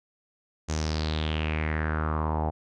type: tone with low-pass filter sweep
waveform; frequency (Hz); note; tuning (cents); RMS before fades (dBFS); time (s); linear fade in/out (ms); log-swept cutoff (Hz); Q
sawtooth; 77.8; D#2; 0; -28; 0.68-2.51; 20; 6700 to 760; 4.7
effects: none